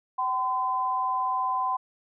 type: tone pair together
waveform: sine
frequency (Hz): 763 / 1019.7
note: G5 / C6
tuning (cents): -47 / -45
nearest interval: perfect fourth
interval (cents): 502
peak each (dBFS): -30 / -25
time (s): 0.18-1.77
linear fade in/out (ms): 10
effects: none